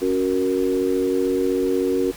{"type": "chord", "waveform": "sine", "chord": "F# major", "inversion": "second", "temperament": "equal", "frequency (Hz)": [277.2, 370, 466.2], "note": ["C#4", "F#4", "A#4"], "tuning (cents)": [0, 0, 0], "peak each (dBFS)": [-23, -21, -23], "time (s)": [0.01, 2.12], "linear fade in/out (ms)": 20, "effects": ["pink hiss -39 dBFS RMS until 2.16 s"]}